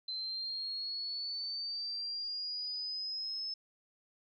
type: linear sweep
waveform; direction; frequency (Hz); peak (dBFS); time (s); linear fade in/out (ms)
sine; up; 4069 to 5230; -36; 0.08-3.54; 5
effects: none